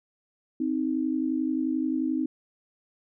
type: tone pair together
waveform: sine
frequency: 261.6 / 313 Hz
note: C4 / D#4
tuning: 0 / +10 cents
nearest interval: minor third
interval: 310 cents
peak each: -27 dBFS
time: 0.6-2.26 s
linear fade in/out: 5 ms
effects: none